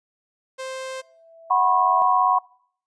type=tone; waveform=sawtooth; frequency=524 Hz; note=C5; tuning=2 cents sharp; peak=-26 dBFS; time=0.58-1.02 s; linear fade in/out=20 ms
type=tone with exponential growth; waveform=sine; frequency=659.3 Hz; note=E5; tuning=in tune; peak=-25 dBFS; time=0.68-2.02 s; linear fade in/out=0 ms; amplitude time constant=290 ms
type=chord; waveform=sine; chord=F# suspended fourth; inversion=none; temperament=equal with one note detuned; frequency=740 / 987.8 / 1085.3 Hz; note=F#5 / B5 / C#6; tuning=0 / 0 / -37 cents; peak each=-20 dBFS; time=1.5-2.39 s; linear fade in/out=10 ms
effects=noise-tail reverb RT60 0.6 s tail -23 dB re dry + resampled to 22050 Hz